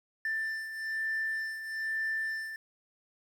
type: beating tone pair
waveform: triangle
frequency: 1775 / 1776.1 Hz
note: A6 / A6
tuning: +15 / +16 cents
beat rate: 1.1 Hz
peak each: -30 / -36 dBFS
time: 0.25-2.56 s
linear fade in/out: 2 ms
effects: tanh soft clip ceiling -25 dBFS + 10-bit